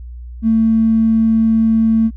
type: tone with tanh clipping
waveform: triangle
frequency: 223.7 Hz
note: A3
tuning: 29 cents sharp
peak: -9 dBFS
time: 0.42-2.11 s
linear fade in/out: 50 ms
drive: 2 dB
effects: added 60 Hz sine -28 dBFS peak until 2.16 s